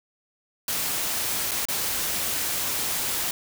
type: noise with dropouts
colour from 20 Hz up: white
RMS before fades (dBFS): -27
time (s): 0.68-3.31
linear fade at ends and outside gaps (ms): 2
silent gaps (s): 1.511-1.515 / 1.654-1.685
effects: none